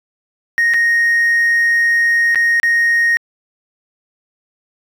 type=tone with dropouts; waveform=triangle; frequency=1864.7 Hz; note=A#6; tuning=in tune; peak=-8 dBFS; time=0.58-3.17 s; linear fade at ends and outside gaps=0 ms; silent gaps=0.737-0.742 / 2.347-2.357 / 2.599-2.632 s; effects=tanh soft clip ceiling -5 dBFS